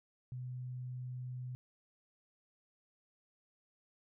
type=tone; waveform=sine; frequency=125.9 Hz; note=B2; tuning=34 cents sharp; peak=-40 dBFS; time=0.32-1.55 s; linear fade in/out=0 ms; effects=none